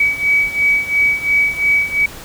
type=beating tone pair; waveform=sine; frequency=2273 / 2275.9 Hz; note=C#7 / C#7; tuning=+43 / +45 cents; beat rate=2.9 Hz; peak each=-17 / -14 dBFS; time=0-2.06 s; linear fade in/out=5 ms; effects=pink hiss -34 dBFS RMS until 2.24 s